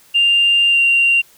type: tone with pitch glide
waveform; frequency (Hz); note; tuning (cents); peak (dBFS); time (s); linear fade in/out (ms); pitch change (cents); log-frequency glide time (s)
sine; 2794 to 2767; F7 to F7; 0 to -17; -9; 0.14-1.22; 20; -17; 0.69-0.79
effects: tanh soft clip ceiling -5 dBFS + white hiss -49 dBFS RMS until 1.37 s